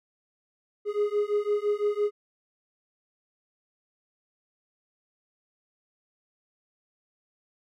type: beating tone pair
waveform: triangle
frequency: 411.9 / 417.8 Hz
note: G#4 / G#4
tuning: -14 / +10 cents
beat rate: 5.9 Hz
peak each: -25 dBFS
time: 0.85-2.11 s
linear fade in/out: 50 ms
effects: none

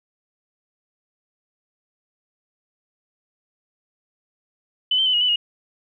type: tone with pitch steps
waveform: sine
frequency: 3012 / 3115 / 3020 / 2889 / 2991 / 2874 Hz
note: F#7 / G7 / F#7 / F#7 / F#7 / F7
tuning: +30 / -12 / +35 / -42 / +18 / +49 cents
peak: -16 dBFS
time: 4.91-5.36 s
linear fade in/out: 5 ms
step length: 75 ms
effects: none

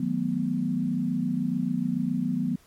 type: chord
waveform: sine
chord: B dominant seventh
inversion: first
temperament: equal with one note detuned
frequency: 157.55 / 185 / 220 / 246.9 Hz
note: D#3 / F#3 / A3 / B3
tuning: +22 / 0 / 0 / 0 cents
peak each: -32 / -29 / -32 / -27 dBFS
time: 0-2.56 s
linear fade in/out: 5 ms
effects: pink hiss -59 dBFS RMS until 2.66 s + MP3 64 kbps

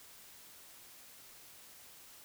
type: silence
effects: white hiss -56 dBFS RMS until 2.24 s

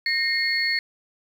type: tone cluster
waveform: sine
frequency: 1846 / 2137 / 4378 Hz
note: A#6 / C7 / C#8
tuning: -17 / +36 / -22 cents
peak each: -25 dBFS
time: 0.06-0.79 s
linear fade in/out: 2 ms
effects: 8-bit

